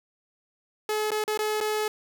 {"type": "tone with dropouts", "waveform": "sawtooth", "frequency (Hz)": 427.2, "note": "G#4", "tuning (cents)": 49, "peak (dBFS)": -21, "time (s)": [0.89, 1.88], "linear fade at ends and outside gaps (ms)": 2, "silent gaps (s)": [[1.106, 1.116], [1.24, 1.278], [1.375, 1.39], [1.604, 1.61]], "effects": []}